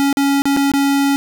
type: tone with dropouts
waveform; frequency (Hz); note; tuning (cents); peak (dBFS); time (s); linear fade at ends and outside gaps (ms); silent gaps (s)
square; 278.9; C#4; +11; -13; 0-1.16; 0; 0.128-0.171 / 0.42-0.455 / 0.565-0.571 / 0.717-0.737
effects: none